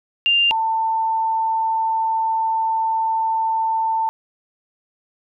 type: tone pair in turn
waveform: sine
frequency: 2794 / 893.1 Hz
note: F7 / A5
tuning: 0 / +26 cents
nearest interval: octave + minor sixth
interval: 1974 cents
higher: first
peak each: -13 / -17 dBFS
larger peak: first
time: 0.26-0.51 / 0.51-4.09 s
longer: second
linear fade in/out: 0 ms
effects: none